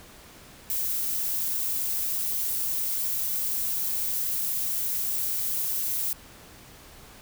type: noise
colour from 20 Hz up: violet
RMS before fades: -28 dBFS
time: 0.7-6.13 s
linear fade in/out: 0 ms
effects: pink hiss -49 dBFS RMS until 7.21 s